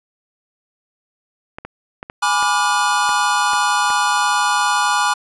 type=clicks; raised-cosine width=0.5 ms; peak=-15 dBFS; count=8; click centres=1.585 / 1.65 / 2.029 / 2.099 / 2.427 / 3.092 / 3.534 / 3.903 s
type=chord; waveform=square; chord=G# diminished seventh; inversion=none; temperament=equal with one note detuned; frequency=830.6 / 987.8 / 1174.7 / 1432 Hz; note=G#5 / B5 / D6 / F6; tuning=0 / 0 / 0 / +43 cents; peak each=-21 dBFS; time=2.22-5.14 s; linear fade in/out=10 ms
effects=resampled to 24000 Hz